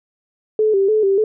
sine tone with vibrato, 410.8 Hz, G#4, 19 cents flat, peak -12 dBFS, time 0.59-1.24 s, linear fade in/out 2 ms, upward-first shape square, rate 3.4 Hz, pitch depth 86 cents each way, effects none

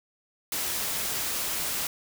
white noise, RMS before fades -30 dBFS, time 0.52-1.87 s, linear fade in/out 2 ms, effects none

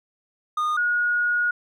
triangle / sine tone pair in turn, 1225 / 1445.2 Hz, D#6 / F#6, -27 / -41 cents, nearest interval minor third, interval 286 cents, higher second, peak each -19 dBFS, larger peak neither, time 0.57-0.77 / 0.77-1.51 s, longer second, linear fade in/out 5 ms, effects none

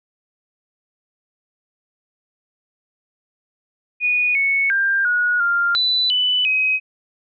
sine tone with pitch steps, 2465 / 2211 / 1590 / 1454 / 1396 / 3985 / 2989 / 2531 Hz, D#7 / C#7 / G6 / F#6 / F6 / B7 / F#7 / D#7, -17 / -5 / +24 / -31 / -1 / +15 / +17 / +29 cents, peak -15 dBFS, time 4-6.8 s, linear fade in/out 50 ms, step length 350 ms, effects none

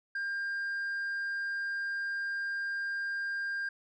sine tone, 1600 Hz, G6, 35 cents sharp, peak -29 dBFS, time 0.15-3.69 s, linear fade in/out 5 ms, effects tanh soft clip ceiling -31 dBFS

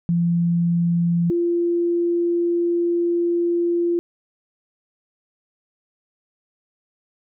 sine tone pair in turn, 171.1 / 344.4 Hz, F3 / F4, -35 / -24 cents, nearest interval octave, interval 1211 cents, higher second, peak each -16 / -17 dBFS, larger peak first, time 0.09-1.3 / 1.3-3.99 s, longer second, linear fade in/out 0 ms, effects none

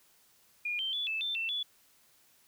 sine tone with pitch steps, 2429 / 3126 / 3445 / 2627 / 3555 / 2682 / 3432 Hz, D#7 / G7 / A7 / E7 / A7 / E7 / A7, -42 / -6 / -37 / -7 / +17 / +29 / -44 cents, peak -31 dBFS, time 0.65-1.63 s, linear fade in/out 5 ms, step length 140 ms, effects white hiss -65 dBFS RMS until 2.47 s

